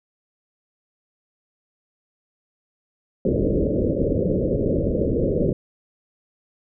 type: low-pass noise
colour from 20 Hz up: white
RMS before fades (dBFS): -21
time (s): 3.25-5.53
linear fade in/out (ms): 2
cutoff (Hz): 570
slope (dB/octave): 96
effects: none